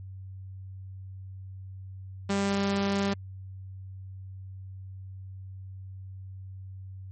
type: tone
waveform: sawtooth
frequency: 198.5 Hz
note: G3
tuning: 22 cents sharp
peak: -21 dBFS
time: 2.29-3.14 s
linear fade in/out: 10 ms
effects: added 95 Hz sine -39 dBFS peak until 7.11 s + MP3 32 kbps